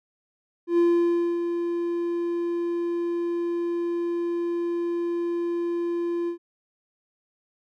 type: tone with ADSR envelope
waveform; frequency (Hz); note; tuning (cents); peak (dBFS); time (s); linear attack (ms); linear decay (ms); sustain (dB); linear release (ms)
triangle; 343.6; F4; -28; -14; 0.67-6.38; 110; 600; -8; 100
effects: none